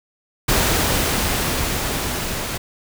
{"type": "noise with level ramp", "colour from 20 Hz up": "pink", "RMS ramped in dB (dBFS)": [-17, -26], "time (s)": [0.48, 2.58], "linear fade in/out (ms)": 10, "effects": []}